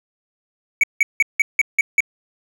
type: tone bursts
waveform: triangle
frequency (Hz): 2254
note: C#7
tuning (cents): +28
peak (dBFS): -9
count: 7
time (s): 0.81-2.005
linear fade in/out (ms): 2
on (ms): 25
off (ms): 170
effects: none